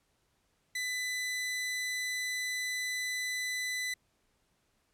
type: tone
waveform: sawtooth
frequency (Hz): 2000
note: B6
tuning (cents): +21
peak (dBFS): -29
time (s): 0.75-3.94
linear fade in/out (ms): 5
effects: pink hiss -74 dBFS RMS until 4.93 s + low-pass 12000 Hz 12 dB/octave